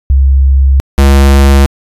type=tone pair in turn; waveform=sine / square; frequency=67.5 / 68.92 Hz; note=C#2 / C#2; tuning=-45 / -9 cents; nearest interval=unison; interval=36 cents; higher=second; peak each=-3 dBFS; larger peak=neither; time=0.1-0.8 / 0.98-1.66 s; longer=first; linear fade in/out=0 ms; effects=resampled to 32000 Hz